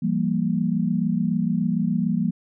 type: chord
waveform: sine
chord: E diminished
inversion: none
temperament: equal with one note detuned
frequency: 169.15 / 196 / 233.1 Hz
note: E3 / G3 / Bb3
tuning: +45 / 0 / 0 cents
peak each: -24 dBFS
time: 0.02-2.31 s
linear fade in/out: 10 ms
effects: none